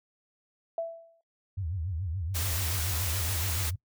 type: tone with exponential decay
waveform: sine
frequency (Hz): 664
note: E5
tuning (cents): +12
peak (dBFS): -26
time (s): 0.78-1.21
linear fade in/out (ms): 2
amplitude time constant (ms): 93
type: tone with vibrato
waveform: sine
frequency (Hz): 87.5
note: F2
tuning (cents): +4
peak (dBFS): -30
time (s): 1.57-3.76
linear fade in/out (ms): 10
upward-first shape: triangle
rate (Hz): 7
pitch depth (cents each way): 260
type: noise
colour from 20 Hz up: white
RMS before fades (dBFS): -33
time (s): 2.34-3.71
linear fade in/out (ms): 20
effects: noise-tail reverb RT60 0.1 s tail -20 dB re dry